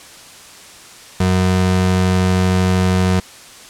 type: ring-modulated tone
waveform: square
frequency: 138.59 Hz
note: C#3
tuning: in tune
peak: -10 dBFS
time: 1.2-3.2 s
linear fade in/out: 5 ms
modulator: 46.4 Hz
effects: white hiss -39 dBFS RMS until 3.69 s + low-pass 9000 Hz 12 dB/octave